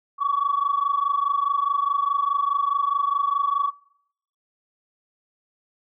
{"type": "tone pair together", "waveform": "sine", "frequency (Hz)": [1117.2, 1142], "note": ["C#6", "D6"], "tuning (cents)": [13, -49], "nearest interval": "unison", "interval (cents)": 38, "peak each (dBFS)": -22, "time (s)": [0.18, 3.72], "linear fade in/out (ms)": 50, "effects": ["noise-tail reverb RT60 0.7 s tail -23 dB re dry", "tanh soft clip ceiling -13 dBFS"]}